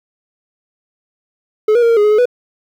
triangle tone with pitch steps, 429 / 479 / 465.2 / 461.8 / 415.1 / 421.6 / 426.1 / 492.1 Hz, A4 / A#4 / A#4 / A#4 / G#4 / G#4 / G#4 / B4, -44 / +47 / -4 / -16 / -1 / +26 / +44 / -6 cents, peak -6 dBFS, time 1.68-2.256 s, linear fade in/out 5 ms, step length 72 ms, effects 8-bit

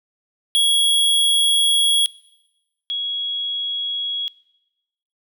square / sine tone pair in turn, 3326 / 3326 Hz, G#7 / G#7, +2 / +2 cents, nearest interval unison, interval 0 cents, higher neither, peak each -14 / -21 dBFS, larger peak first, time 0.55-2.06 / 2.9-4.28 s, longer first, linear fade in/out 0 ms, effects noise-tail reverb RT60 1.0 s tail -22 dB re dry

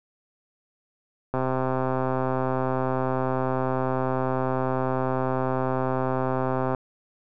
click train, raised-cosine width 1 ms, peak -12 dBFS, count 704, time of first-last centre 1.34-6.748 s, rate 130 Hz, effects none

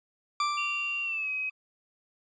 40% pulse tone with exponential decay, 1174.7 Hz, D6, in tune, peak -23 dBFS, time 0.4-1.51 s, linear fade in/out 2 ms, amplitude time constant 240 ms
sine tone with pitch glide, 2764 to 2535 Hz, F7 to D#7, -19 to +32 cents, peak -29 dBFS, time 0.57-1.5 s, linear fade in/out 10 ms, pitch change -149 cents, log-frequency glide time 1.03-1.29 s
effects resampled to 16000 Hz

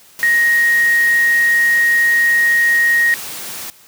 sine tone in noise, 1875 Hz, A#6, 10 cents sharp, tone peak -10 dBFS, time 0.23-3.14 s, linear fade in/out 0 ms, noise white, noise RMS -28 dBFS, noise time 0.19-3.7 s, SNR +15 dB, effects white hiss -46 dBFS RMS until 3.87 s + high-pass 80 Hz 12 dB/octave

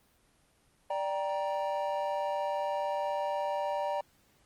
triangle chord, G minor, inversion second, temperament just, 588 / 784 / 940.8 Hz, D5 / G5 / Bb5, +2 / 0 / +16 cents, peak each -31 / -34 / -33 dBFS, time 0.9-4.01 s, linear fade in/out 5 ms, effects pink hiss -67 dBFS RMS until 4.45 s + Opus 24 kbps

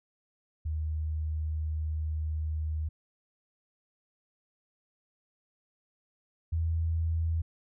sine tone pair in turn, 77.78 / 81.84 Hz, D#2 / E2, 0 / -12 cents, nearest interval minor second, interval 88 cents, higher second, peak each -29 / -26 dBFS, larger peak second, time 0.65-2.89 / 6.52-7.42 s, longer first, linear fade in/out 10 ms, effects none

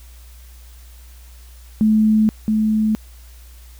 sine tone pair in turn, 216.5 / 216.5 Hz, A3 / A3, -28 / -28 cents, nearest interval unison, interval 0 cents, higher neither, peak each -11 / -14 dBFS, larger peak first, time 1.81-2.29 / 2.48-2.95 s, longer first, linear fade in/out 0 ms, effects added 60 Hz sine -39 dBFS peak until 3.79 s + white hiss -50 dBFS RMS until 3.79 s

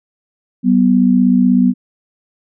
sine tone pair together, 190.61 / 246.9 Hz, G3 / B3, -48 / 0 cents, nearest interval major third, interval 448 cents, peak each -12 / -10 dBFS, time 0.63-1.74 s, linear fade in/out 50 ms, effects none

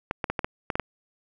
clicks, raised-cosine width 0.5 ms, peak -11 dBFS, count 8, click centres 0.111 / 0.242 / 0.3 / 0.392 / 0.445 / 0.702 / 0.755 / 0.797 s, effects none

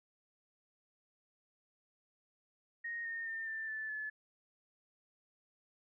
sine tone with pitch steps, 1864.7 / 1835.8 / 1807.4 / 1779.5 / 1751.9 / 1724.8 Hz, A#6 / A#6 / A6 / A6 / A6 / A6, 0 / -27 / +46 / +19 / -8 / -35 cents, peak -38 dBFS, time 2.84-4.1 s, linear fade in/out 10 ms, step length 210 ms, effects none

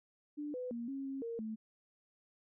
sine tone with pitch steps, 295.2 / 501 / 235.2 / 272.6 / 270.6 / 462.9 / 219.4 Hz, D4 / B4 / A#3 / C#4 / C#4 / A#4 / A3, +9 / +25 / +16 / -29 / -42 / -12 / -5 cents, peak -38 dBFS, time 0.37-1.56 s, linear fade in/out 20 ms, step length 170 ms, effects none

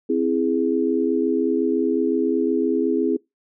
sine chord, C augmented, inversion none, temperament equal, 261.6 / 329.6 / 415.3 Hz, C4 / E4 / G#4, 0 / 0 / 0 cents, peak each -22 dBFS, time 0.09-3.17 s, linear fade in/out 10 ms, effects noise-tail reverb RT60 0.2 s tail -25 dB re dry

